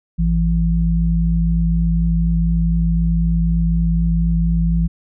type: tone pair together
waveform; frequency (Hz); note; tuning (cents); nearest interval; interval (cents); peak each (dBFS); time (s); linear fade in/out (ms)
sine; 54.46 / 167.4; A1 / E3; -17 / +27; octave + perfect fifth; 1944; -16; 0.18-4.88; 20
effects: none